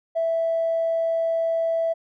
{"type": "tone with tanh clipping", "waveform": "triangle", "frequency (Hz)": 659.3, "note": "E5", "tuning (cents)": 0, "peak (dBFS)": -20, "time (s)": [0.15, 1.94], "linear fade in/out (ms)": 20, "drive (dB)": 4, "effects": []}